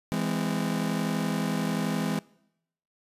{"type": "chord", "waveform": "40% pulse", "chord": "E augmented", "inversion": "none", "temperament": "just", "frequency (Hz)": [164.81, 206, 257.5], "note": ["E3", "G#3", "B#3"], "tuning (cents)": [0, -14, -28], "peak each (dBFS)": [-30, -29, -31], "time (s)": [0.12, 2.19], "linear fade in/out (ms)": 0, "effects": ["noise-tail reverb RT60 0.8 s tail -23 dB re dry", "resampled to 32000 Hz"]}